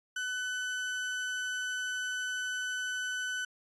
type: tone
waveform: 35% pulse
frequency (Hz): 1502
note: F#6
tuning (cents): +26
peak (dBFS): -31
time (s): 0.16-3.45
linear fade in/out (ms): 5
effects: resampled to 22050 Hz